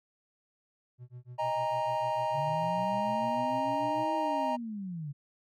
triangle tone with tremolo, 123.47 Hz, B2, in tune, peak -39 dBFS, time 0.98-4.07 s, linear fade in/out 50 ms, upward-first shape sine, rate 6.7 Hz, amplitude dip 100%
triangle chord, D# suspended fourth, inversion none, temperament equal with one note detuned, 622.3 / 814.9 / 932.3 Hz, D#5 / G#5 / A#5, 0 / -33 / 0 cents, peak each -31 / -34 / -29 dBFS, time 1.38-4.57 s, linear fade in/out 20 ms
sine linear two-way sweep, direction up then down, 136.9 to 322.9 to 136.9 Hz, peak -35 dBFS, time 2.34-5.13 s, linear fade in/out 20 ms, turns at 4.15 s
effects none

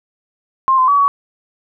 sine tone with pitch steps, 1059 / 1031 / 1138 / 1127 Hz, C6 / C6 / C#6 / C#6, +21 / -26 / +45 / +28 cents, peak -9 dBFS, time 0.68-1.08 s, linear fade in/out 0 ms, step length 100 ms, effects none

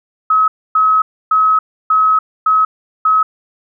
sine tone bursts at uneven times, 1280 Hz, D#6, 49 cents sharp, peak -8 dBFS, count 6, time 0.3-0.48 / 0.75-1.02 / 1.31-1.59 / 1.9-2.19 / 2.46-2.65 / 3.05-3.23 s, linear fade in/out 5 ms, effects none

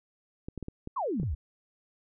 clicks, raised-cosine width 3 ms, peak -24 dBFS, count 7, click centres 0.485 / 0.577 / 0.627 / 0.684 / 0.874 / 1.199 / 1.232 s
sine exponential sweep, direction down, 1186 to 58 Hz, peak -28 dBFS, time 0.96-1.35 s, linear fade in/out 10 ms
effects none

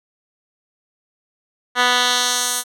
10% pulse tone with band-pass filter sweep, 246.9 Hz, B3, in tune, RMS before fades -18 dBFS, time 1.75-2.64 s, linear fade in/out 50 ms, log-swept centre 2100 to 10000 Hz, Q 1.1, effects none

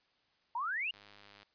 sine exponential sweep, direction up, 899 to 2943 Hz, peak -33 dBFS, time 0.55-0.91 s, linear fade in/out 5 ms
click train, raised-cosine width 0.2 ms, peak -38 dBFS, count 51, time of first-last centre 0.94-1.43 s, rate 102 Hz
effects white hiss -73 dBFS RMS until 1.54 s + resampled to 11025 Hz

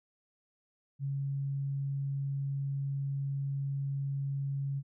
sine tone, 138.59 Hz, C#3, in tune, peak -31 dBFS, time 0.99-4.83 s, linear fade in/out 50 ms, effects none

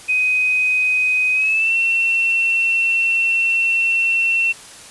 sine tone with pitch glide, 2509 to 2705 Hz, D#7 to E7, +14 to +44 cents, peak -14 dBFS, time 0.08-4.53 s, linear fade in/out 20 ms, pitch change +130 cents, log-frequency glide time 1.33-1.74 s, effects white hiss -39 dBFS RMS until 4.9 s + resampled to 24000 Hz

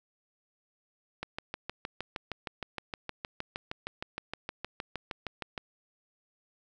click train, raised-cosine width 0.3 ms, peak -19 dBFS, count 29, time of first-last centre 1.23-5.578 s, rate 6.44 Hz, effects none

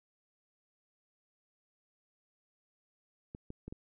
clicks, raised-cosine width 3 ms, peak -30 dBFS, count 4, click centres 3.349 / 3.504 / 3.68 / 3.725 s, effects none

